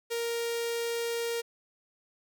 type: tone with notch filter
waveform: sawtooth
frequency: 467 Hz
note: A#4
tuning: 3 cents sharp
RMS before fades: -32 dBFS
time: 0.1-1.42 s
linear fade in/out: 20 ms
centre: 1100 Hz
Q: 1.1
effects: none